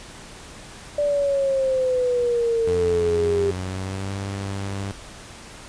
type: exponential sweep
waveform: sine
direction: down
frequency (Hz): 587.3 to 397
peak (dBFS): -18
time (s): 0.98-3.51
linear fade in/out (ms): 5
type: tone with pitch glide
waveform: sawtooth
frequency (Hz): 87.31 to 98.57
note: F2 to G2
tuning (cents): 0 to +10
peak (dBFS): -23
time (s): 2.67-4.92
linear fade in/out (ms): 5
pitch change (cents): +210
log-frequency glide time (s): 3.13-4.17
effects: pink hiss -41 dBFS RMS until 5.68 s + resampled to 22050 Hz